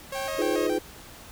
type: tone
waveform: sawtooth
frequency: 544 Hz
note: C#5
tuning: 33 cents flat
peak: -27 dBFS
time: 0.12-0.67 s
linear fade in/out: 5 ms
type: tone with vibrato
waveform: sawtooth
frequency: 701 Hz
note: F5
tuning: 6 cents sharp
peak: -29 dBFS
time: 0.14-0.79 s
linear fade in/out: 20 ms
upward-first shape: square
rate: 3.6 Hz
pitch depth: 190 cents each way
type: chord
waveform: sine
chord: F half-diminished seventh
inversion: third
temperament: just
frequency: 314.3 / 349.2 / 419.1 / 502.9 Hz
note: Eb4 / F4 / Ab4 / Cb5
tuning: +18 / 0 / +16 / +31 cents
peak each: -29 / -29 / -29 / -29 dBFS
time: 0.38-0.79 s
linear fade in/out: 10 ms
effects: pink hiss -46 dBFS RMS until 1.31 s